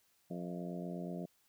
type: harmonic tone with a mistuned harmonic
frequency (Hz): 88.3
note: F2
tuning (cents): +20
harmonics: 2 / 3 / 4 / 5 / 6 / 7 / 8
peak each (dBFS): -41 / -47 / -48 / -51 / -53 / -49 / -52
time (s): 0.3-1.26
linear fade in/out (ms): 10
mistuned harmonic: 8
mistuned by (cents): -58
effects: white hiss -73 dBFS RMS until 1.48 s